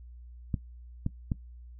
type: clicks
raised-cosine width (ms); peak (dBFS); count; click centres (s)
5; -16; 3; 0.542 / 1.064 / 1.318
effects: noise-tail reverb RT60 0.1 s tail -17 dB re dry + added 60 Hz sine -45 dBFS peak until 1.79 s